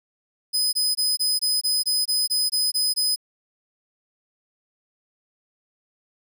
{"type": "tone bursts", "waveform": "sawtooth", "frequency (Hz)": 5020, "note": "D#8", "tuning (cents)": 15, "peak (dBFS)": -17, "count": 12, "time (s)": [0.53, 3.161], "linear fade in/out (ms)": 20, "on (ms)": 200, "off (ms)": 21, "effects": []}